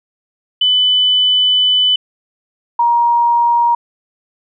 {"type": "tone pair in turn", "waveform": "sine", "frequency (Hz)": [3000, 944.9], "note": ["F#7", "A#5"], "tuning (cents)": [23, 23], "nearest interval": "octave + minor sixth", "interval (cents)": 2000, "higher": "first", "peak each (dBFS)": -9, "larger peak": "neither", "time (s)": [[0.61, 1.96], [2.79, 3.75]], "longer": "first", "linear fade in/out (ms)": 5, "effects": []}